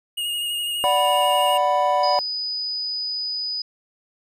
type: tone with vibrato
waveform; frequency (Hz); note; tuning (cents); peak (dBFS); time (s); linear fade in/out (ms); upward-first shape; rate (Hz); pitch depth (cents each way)
square; 2859; F7; +40; -24; 0.17-1.58; 10; sine; 12; 22
type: chord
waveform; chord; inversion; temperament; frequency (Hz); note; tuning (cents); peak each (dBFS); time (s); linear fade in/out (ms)
triangle; B minor; first; equal; 587.3 / 740 / 987.8; D5 / F#5 / B5; 0 / 0 / 0; -20 / -19 / -19; 0.84-2.19; 0
type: tone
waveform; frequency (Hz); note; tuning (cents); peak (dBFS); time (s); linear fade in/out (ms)
sine; 4978; D#8; 0; -24; 2.03-3.62; 5
effects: none